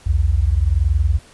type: tone pair together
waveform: sine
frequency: 61.74 / 82.79 Hz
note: B1 / E2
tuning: 0 / +8 cents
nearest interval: perfect fourth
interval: 508 cents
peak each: -16 dBFS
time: 0.06-1.19 s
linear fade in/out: 10 ms
effects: pink hiss -47 dBFS RMS until 1.33 s + resampled to 24000 Hz

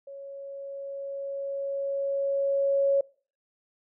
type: tone with level ramp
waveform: sine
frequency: 554 Hz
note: C#5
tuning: 1 cent flat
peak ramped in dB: -39 to -19 dBFS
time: 0.07-3.01 s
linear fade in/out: 5 ms
effects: noise-tail reverb RT60 0.4 s tail -22 dB re dry

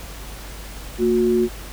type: tone pair together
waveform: sine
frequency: 228.3 / 362.4 Hz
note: A#3 / F#4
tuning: -36 / -36 cents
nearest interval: minor sixth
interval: 800 cents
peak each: -20 / -16 dBFS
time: 0.98-1.49 s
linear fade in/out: 50 ms
effects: added 50 Hz sine -35 dBFS peak until 1.72 s + pink hiss -38 dBFS RMS until 1.72 s

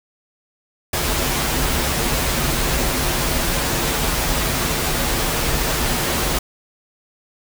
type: noise with comb filter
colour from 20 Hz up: pink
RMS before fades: -20 dBFS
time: 0.93-6.39 s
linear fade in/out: 5 ms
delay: 10 ms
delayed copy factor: -0.5
effects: none

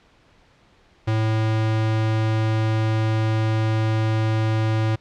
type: tone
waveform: square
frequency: 110 Hz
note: A2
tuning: in tune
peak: -19 dBFS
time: 1.07-4.96 s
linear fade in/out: 10 ms
effects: pink hiss -56 dBFS RMS until 5 s + low-pass 4000 Hz 12 dB/octave

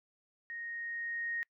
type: tone with level ramp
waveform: sine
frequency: 1864.7 Hz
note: A#6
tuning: in tune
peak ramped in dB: -40 to -33 dBFS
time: 0.5-1.43 s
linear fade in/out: 0 ms
effects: noise-tail reverb RT60 0.1 s tail -26 dB re dry

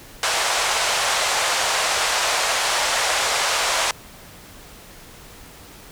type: band-pass noise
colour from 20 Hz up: pink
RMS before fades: -21 dBFS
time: 0.23-3.91 s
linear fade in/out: 2 ms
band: 590 to 8800 Hz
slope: 24 dB/octave
effects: pink hiss -43 dBFS RMS until 5.91 s

